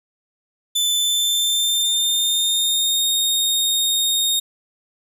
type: tone with pitch glide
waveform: sawtooth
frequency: 3520 to 3704 Hz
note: A7 to A#7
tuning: 0 to -12 cents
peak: -14 dBFS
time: 0.75-4.4 s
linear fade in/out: 10 ms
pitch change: +88 cents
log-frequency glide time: 0.96-3.08 s
effects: none